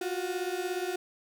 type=beating tone pair; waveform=35% pulse; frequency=354.1 / 371.1 Hz; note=F4 / F#4; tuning=+24 / +5 cents; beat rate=17 Hz; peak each=-32 / -32 dBFS; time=0.01-0.96 s; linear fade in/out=5 ms; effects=none